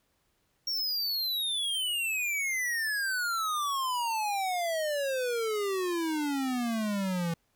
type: exponential sweep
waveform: square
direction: down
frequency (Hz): 5588 to 164.81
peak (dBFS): -29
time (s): 0.67-7.34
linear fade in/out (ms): 5
effects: pink hiss -73 dBFS RMS until 7.55 s